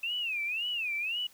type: tone with vibrato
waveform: sine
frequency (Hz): 2623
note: E7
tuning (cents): -9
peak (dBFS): -30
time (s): 0.03-1.27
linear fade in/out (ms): 5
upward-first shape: sine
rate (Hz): 1.9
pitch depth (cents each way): 210
effects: white hiss -59 dBFS RMS until 1.33 s